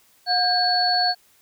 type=tone cluster; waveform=sine; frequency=722 / 1606 / 4418 Hz; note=F#5 / G6 / C#8; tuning=-43 / +41 / -7 cents; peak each=-21 / -27 / -20 dBFS; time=0.26-1.15 s; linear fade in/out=50 ms; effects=white hiss -58 dBFS RMS until 1.41 s